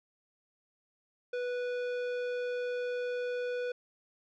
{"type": "tone with tanh clipping", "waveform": "triangle", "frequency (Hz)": 492.2, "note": "B4", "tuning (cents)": -6, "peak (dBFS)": -34, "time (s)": [1.33, 3.72], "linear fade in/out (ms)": 5, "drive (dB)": 18, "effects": []}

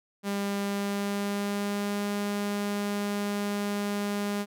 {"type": "tone with pitch glide", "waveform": "sawtooth", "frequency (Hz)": [200.6, 204], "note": ["G3", "G#3"], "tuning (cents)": [40, -31], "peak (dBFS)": -24, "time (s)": [0.23, 4.46], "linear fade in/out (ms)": 50, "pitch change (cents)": 29, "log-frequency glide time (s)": [0.69, 2.08], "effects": []}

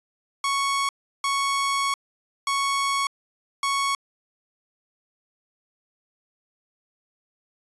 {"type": "tone bursts at uneven times", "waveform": "sawtooth", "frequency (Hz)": 1108.7, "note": "C#6", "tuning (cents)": 0, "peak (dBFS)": -18, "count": 4, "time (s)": [[0.44, 0.89], [1.24, 1.94], [2.47, 3.07], [3.63, 3.95]], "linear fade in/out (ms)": 2, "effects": ["resampled to 24000 Hz"]}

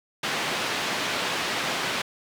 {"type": "band-pass noise", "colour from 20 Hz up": "white", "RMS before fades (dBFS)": -28, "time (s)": [0.23, 2.02], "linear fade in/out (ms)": 5, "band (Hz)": [150, 3200], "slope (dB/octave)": 12, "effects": []}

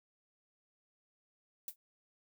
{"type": "noise with exponential decay", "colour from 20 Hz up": "violet", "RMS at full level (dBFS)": -37, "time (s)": [1.68, 1.76], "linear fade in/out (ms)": 1, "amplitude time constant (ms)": 16, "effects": []}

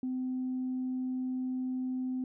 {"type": "tone", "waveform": "sine", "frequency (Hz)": 256.2, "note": "C4", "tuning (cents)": -36, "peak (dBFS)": -30, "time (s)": [0.03, 2.24], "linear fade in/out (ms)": 2, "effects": ["tanh soft clip ceiling -27 dBFS"]}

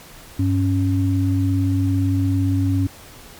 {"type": "tone pair together", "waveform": "sine", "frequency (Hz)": [98, 276.4], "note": ["G2", "C#4"], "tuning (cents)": [0, -5], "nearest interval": "octave + tritone", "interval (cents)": 1795, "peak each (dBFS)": [-17, -20], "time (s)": [0.39, 2.87], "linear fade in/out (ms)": 5, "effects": ["pink hiss -42 dBFS RMS until 3.39 s", "MP3 96 kbps"]}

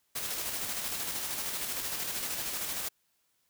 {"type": "noise with tremolo", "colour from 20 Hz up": "white", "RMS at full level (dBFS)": -34, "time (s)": [0.15, 2.89], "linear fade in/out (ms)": 10, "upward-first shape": "square", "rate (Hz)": 13, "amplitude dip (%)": 30, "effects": ["white hiss -74 dBFS RMS until 3.49 s"]}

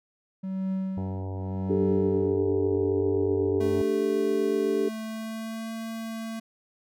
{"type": "tone with tremolo", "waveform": "triangle", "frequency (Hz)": 190, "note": "F#3", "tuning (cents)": 46, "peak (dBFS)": -23, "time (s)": [0.43, 2.53], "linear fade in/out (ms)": 10, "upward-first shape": "triangle", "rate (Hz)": 0.86, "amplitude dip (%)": 100}
{"type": "harmonic tone", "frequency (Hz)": 95, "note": "F#2", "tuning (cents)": 46, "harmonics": [1, 3, 4, 5, 6, 7, 8, 9, 10], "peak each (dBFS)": [-31, -41, -43, -45, -47, -48, -49, -50, -51], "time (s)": [0.97, 3.82], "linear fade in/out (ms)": 5}
{"type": "chord", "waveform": "sine", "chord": "D suspended fourth", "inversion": "none", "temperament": "equal", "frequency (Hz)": [293.7, 392, 440], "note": ["D4", "G4", "A4"], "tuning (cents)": [0, 0, 0], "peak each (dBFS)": [-30, -25, -28], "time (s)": [1.69, 4.89], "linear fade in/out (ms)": 10}
{"type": "tone with pitch glide", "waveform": "square", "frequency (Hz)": [220, 224.8], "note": ["A3", "A3"], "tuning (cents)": [0, 37], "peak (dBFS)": -33, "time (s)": [3.6, 6.4], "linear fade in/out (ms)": 10, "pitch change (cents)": 37, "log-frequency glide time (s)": [5.03, 5.68]}
{"effects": []}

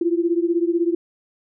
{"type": "beating tone pair", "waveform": "sine", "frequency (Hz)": [335.7, 351.7], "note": ["E4", "F4"], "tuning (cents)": [32, 12], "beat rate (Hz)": 16, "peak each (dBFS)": [-19, -21], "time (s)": [0.01, 0.95], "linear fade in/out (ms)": 5, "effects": []}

